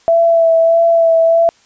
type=tone with vibrato; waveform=sine; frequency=664 Hz; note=E5; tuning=12 cents sharp; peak=-7 dBFS; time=0.08-1.49 s; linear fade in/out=0 ms; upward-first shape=sine; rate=1.6 Hz; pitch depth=20 cents each way; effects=white hiss -51 dBFS RMS until 1.65 s + resampled to 16000 Hz